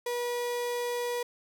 35% pulse tone, 483.7 Hz, B4, 36 cents flat, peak -28 dBFS, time 0.06-1.23 s, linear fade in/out 5 ms, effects none

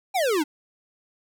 square exponential sweep, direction down, 819 to 280.6 Hz, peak -21 dBFS, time 0.14-0.44 s, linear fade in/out 20 ms, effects none

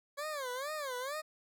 20% pulse tone with vibrato, 553 Hz, C#5, 4 cents flat, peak -32 dBFS, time 0.17-1.22 s, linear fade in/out 20 ms, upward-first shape sine, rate 2.2 Hz, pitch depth 200 cents each way, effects none

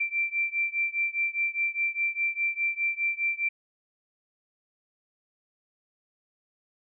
sine beating tone pair, 2349 / 2353.9 Hz, D7 / D7, 0 / +3 cents, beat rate 4.9 Hz, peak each -28 / -29 dBFS, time 0-3.49 s, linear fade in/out 10 ms, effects none

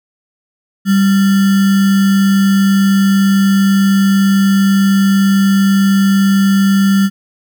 sine tone with sample-and-hold, 196 Hz, G3, in tune, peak -7 dBFS, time 0.85-7.1 s, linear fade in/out 50 ms, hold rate 1575 Hz, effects none

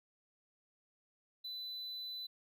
triangle tone, 4000 Hz, B7, 21 cents sharp, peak -40 dBFS, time 1.44-2.27 s, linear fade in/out 10 ms, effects none

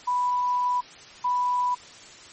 sine tone pair in turn, 987.8 / 987.8 Hz, B5 / B5, 0 / 0 cents, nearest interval unison, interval 0 cents, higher neither, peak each -21 dBFS, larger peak neither, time 0.07-0.81 / 1.24-1.75 s, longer first, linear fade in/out 10 ms, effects white hiss -46 dBFS RMS until 2.32 s + MP3 32 kbps

